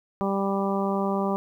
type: harmonic tone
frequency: 196.6 Hz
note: G3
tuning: 5 cents sharp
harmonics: 1 / 2 / 3 / 4 / 5 / 6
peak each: -26 / -29 / -31 / -32 / -33 / -34 dBFS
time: 0.21-1.36 s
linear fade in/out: 0 ms
effects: 10-bit